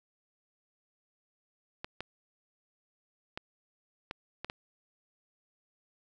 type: clicks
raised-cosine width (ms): 0.3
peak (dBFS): -21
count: 6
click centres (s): 1.845 / 2.006 / 3.375 / 4.111 / 4.446 / 4.499
effects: none